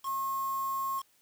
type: tone with quantisation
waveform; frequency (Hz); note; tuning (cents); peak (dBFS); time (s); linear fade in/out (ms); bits
sine; 1080; C#6; -45; -30; 0.03-1.03; 50; 7
effects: white hiss -67 dBFS RMS until 1.21 s